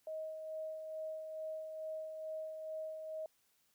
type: tone with tremolo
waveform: sine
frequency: 630 Hz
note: D#5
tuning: 21 cents sharp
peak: -39 dBFS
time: 0.07-3.26 s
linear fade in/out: 2 ms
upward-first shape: sine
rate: 2.3 Hz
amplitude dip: 40%
effects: white hiss -75 dBFS RMS until 3.74 s